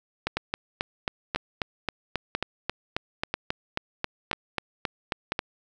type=two click trains; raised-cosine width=0.3 ms; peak=-10 / -10 dBFS; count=6 / 20; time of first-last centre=0.37-5.32 / 0.27-5.391 s; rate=1.01 / 3.71 Hz; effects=none